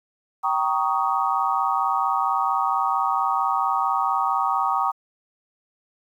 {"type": "chord", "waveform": "sine", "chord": "Eb dominant seventh", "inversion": "first", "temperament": "just", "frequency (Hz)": [777.8, 933.4, 1120.1, 1244.5], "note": ["G5", "Bb5", "Db6", "Eb6"], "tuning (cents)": [-14, 2, 18, 0], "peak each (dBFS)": -25, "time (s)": [0.43, 4.92], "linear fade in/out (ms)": 20, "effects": ["9-bit"]}